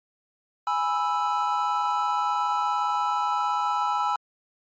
triangle chord, E major, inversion first, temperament equal, 830.6 / 987.8 / 1318.5 Hz, G#5 / B5 / E6, 0 / 0 / 0 cents, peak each -25 dBFS, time 0.67-4.16 s, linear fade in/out 2 ms, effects MP3 32 kbps

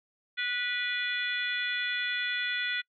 harmonic tone with a mistuned harmonic, 490 Hz, B4, 14 cents flat, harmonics 3 / 4 / 5 / 6 / 7 / 8, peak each -34 / -33 / -36 / -46 / -35 / -46 dBFS, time 0.37-2.82 s, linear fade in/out 20 ms, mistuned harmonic 8, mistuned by +68 cents, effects noise-tail reverb RT60 0.1 s tail -26 dB re dry

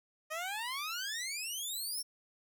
15% pulse exponential sweep, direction up, 610 to 5570 Hz, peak -30 dBFS, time 0.3-2.03 s, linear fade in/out 20 ms, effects none

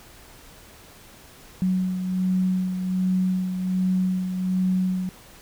sine beating tone pair, 185 / 186.3 Hz, F#3 / F#3, 0 / +12 cents, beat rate 1.3 Hz, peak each -21 / -30 dBFS, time 1.62-5.09 s, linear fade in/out 0 ms, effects pink hiss -48 dBFS RMS until 5.41 s

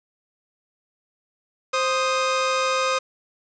sawtooth tone pair together, 523.9 / 1244.5 Hz, C5 / D#6, +2 / 0 cents, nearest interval octave + minor third, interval 1498 cents, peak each -19 dBFS, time 1.73-2.99 s, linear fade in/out 10 ms, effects resampled to 16000 Hz + 7-bit

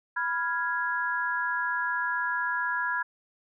sine chord, F diminished, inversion second, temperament equal, 987.8 / 1396.9 / 1661.2 Hz, Cb6 / F6 / Ab6, 0 / 0 / 0 cents, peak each -31 / -32 / -29 dBFS, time 0.16-3.03 s, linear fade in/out 10 ms, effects none

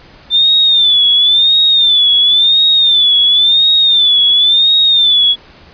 sine tone with vibrato, 3556 Hz, A7, 18 cents sharp, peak -6 dBFS, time 0.3-5.36 s, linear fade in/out 50 ms, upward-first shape sine, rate 0.95 Hz, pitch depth 98 cents each way, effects pink hiss -40 dBFS RMS until 5.73 s + resampled to 11025 Hz

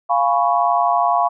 sine chord, C# dominant seventh, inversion first, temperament equal, 698.5 / 830.6 / 987.8 / 1108.7 Hz, E#5 / G#5 / B5 / C#6, 0 / 0 / 0 / 0 cents, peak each -17 / -21 / -20 / -20 dBFS, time 0.09-1.29 s, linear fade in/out 20 ms, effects none

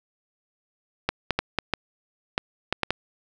clicks, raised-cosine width 0.3 ms, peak -6 dBFS, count 9, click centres 1.09 / 1.307 / 1.39 / 1.587 / 1.737 / 2.379 / 2.726 / 2.833 / 2.906 s, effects none

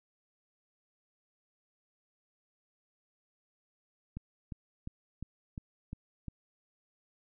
click train, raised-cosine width 5 ms, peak -27 dBFS, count 7, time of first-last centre 4.17-6.283 s, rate 2.84 Hz, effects none

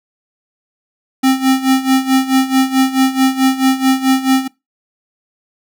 square tone with tremolo, 264 Hz, C4, 16 cents sharp, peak -8 dBFS, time 1.23-4.48 s, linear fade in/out 10 ms, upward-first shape sine, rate 4.6 Hz, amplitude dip 80%, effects noise-tail reverb RT60 0.2 s tail -21 dB re dry

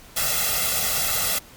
white noise with comb filter, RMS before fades -23 dBFS, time 0.16-1.39 s, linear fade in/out 10 ms, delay 1.5 ms, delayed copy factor +0.95, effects pink hiss -47 dBFS RMS until 1.56 s + Opus 48 kbps

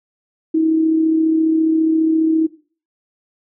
sine tone with amplitude modulation, 319.9 Hz, D#4, 48 cents sharp, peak -10 dBFS, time 0.54-2.47 s, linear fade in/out 10 ms, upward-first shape sine, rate 34.7 Hz, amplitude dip 40%, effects noise-tail reverb RT60 0.4 s tail -17 dB re dry

